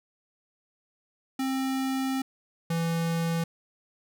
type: tone pair in turn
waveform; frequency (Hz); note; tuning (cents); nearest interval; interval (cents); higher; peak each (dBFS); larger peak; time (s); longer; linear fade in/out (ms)
square; 265 / 166.41; C4 / E3; +22 / +17; minor sixth; 805; first; -27 / -26; second; 1.39-2.22 / 2.7-3.44; first; 5
effects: none